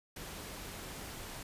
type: noise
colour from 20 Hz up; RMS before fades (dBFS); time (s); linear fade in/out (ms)
pink; -45; 0.16-1.43; 5
effects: resampled to 32000 Hz